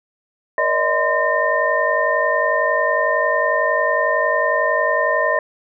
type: tone cluster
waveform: sine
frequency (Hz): 474.2 / 578 / 629 / 1029 / 1821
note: A#4 / D5 / D#5 / C6 / A#6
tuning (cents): +30 / -28 / +19 / -29 / -41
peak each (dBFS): -27 / -22 / -20 / -21 / -20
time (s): 0.58-5.39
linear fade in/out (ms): 2
effects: none